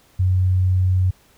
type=tone; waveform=sine; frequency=92.4 Hz; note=F#2; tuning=2 cents flat; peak=-14 dBFS; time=0.19-1.11 s; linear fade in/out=10 ms; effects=pink hiss -55 dBFS RMS until 1.37 s